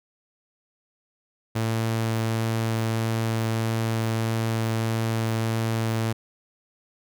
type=tone; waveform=sawtooth; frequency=112.7 Hz; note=A2; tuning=42 cents sharp; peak=-19 dBFS; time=1.55-6.13 s; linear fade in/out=10 ms; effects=none

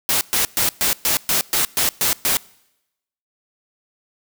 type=noise bursts; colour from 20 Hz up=white; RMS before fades=-18 dBFS; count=10; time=0.09-2.37 s; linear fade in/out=0 ms; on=120 ms; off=120 ms; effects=noise-tail reverb RT60 0.9 s tail -24 dB re dry

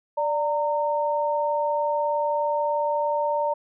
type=tone pair together; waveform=sine; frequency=587.3 / 918.4 Hz; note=D5 / A#5; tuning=0 / -26 cents; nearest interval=minor sixth; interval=774 cents; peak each=-24 dBFS; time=0.17-3.54 s; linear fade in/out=10 ms; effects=none

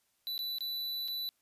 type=tone with dropouts; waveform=square; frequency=3973 Hz; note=B7; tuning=10 cents sharp; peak=-35 dBFS; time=0.27-1.29 s; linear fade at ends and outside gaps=0 ms; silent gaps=0.379-0.391 / 0.584-0.607 / 1.078-1.083 s; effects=white hiss -75 dBFS RMS until 1.41 s + resampled to 32000 Hz

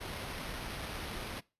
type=noise with sample-and-hold; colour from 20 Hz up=pink; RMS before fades=-41 dBFS; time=0-1.41 s; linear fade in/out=20 ms; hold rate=7350 Hz; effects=noise-tail reverb RT60 0.3 s tail -22 dB re dry + resampled to 32000 Hz

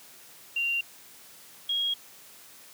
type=tone pair in turn; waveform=sine; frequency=2771 / 3283 Hz; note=F7 / G#7; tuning=-14 / -21 cents; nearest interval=minor third; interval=293 cents; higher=second; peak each=-25 dBFS; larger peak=neither; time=0.56-0.81 / 1.69-1.94 s; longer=neither; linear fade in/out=5 ms; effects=white hiss -51 dBFS RMS until 2.73 s + high-pass 100 Hz 12 dB/octave

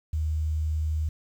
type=tone; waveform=sine; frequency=77.78 Hz; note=D#2; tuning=in tune; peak=-24 dBFS; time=0.13-1.09 s; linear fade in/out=5 ms; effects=9-bit

